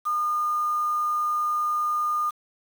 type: tone with quantisation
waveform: sine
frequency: 1215 Hz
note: D#6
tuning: 42 cents flat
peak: -22 dBFS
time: 0.05-2.31 s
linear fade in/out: 20 ms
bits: 7
effects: none